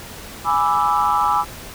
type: chord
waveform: sine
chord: E dominant seventh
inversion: first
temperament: equal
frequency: 830.6 / 987.8 / 1174.7 / 1318.5 Hz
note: G#5 / B5 / D6 / E6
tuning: 0 / 0 / 0 / 0 cents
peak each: -19 / -20 / -20 / -21 dBFS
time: 0.44-1.45 s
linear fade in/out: 50 ms
effects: tanh soft clip ceiling -6 dBFS + pink hiss -36 dBFS RMS until 1.74 s